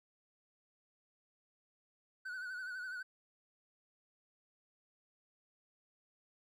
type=tone with vibrato; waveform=triangle; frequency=1492 Hz; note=F#6; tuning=14 cents sharp; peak=-39 dBFS; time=2.25-3.03 s; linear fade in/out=10 ms; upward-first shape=sine; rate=12 Hz; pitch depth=59 cents each way; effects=none